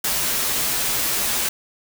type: noise with comb filter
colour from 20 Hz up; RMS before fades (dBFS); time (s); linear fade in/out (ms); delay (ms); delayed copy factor
white; -22; 0.04-1.49; 5; 11; -0.6
effects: none